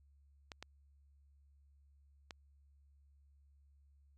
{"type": "clicks", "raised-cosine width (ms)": 0.2, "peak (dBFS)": -29, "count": 3, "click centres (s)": [0.518, 0.626, 2.308], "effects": ["added 70 Hz sine -64 dBFS peak until 4.17 s"]}